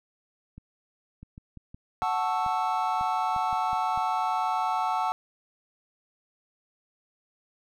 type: clicks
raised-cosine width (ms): 5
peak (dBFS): -31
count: 12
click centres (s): 0.58 / 1.23 / 1.379 / 1.573 / 1.745 / 2.029 / 2.463 / 3.011 / 3.363 / 3.529 / 3.731 / 3.976
type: chord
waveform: triangle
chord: F# minor seventh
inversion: none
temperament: equal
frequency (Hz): 740 / 880 / 1108.7 / 1318.5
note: F#5 / A5 / C#6 / E6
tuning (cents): 0 / 0 / 0 / 0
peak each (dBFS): -27 / -27 / -31 / -30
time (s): 2.02-5.12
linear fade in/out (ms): 0
effects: none